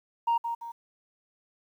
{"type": "tone with echo", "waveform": "sine", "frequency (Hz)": 932.3, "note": "A#5", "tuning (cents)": 0, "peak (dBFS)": -20, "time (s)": [0.27, 0.38], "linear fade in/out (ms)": 10, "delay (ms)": 170, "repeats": 2, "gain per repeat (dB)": -8, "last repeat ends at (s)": 0.72, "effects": ["tanh soft clip ceiling -20 dBFS", "10-bit"]}